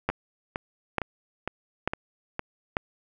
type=two click trains; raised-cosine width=0.5 ms; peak=-9 / -14 dBFS; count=4 / 6; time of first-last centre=0.09-2.769 / 0.1-2.394 s; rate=1.12 / 2.18 Hz; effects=none